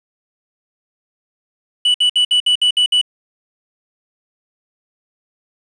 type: tone bursts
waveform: triangle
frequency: 2960 Hz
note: F#7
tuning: in tune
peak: -9 dBFS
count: 8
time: 1.85-3.014 s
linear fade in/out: 5 ms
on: 93 ms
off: 60 ms
effects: resampled to 22050 Hz + 7-bit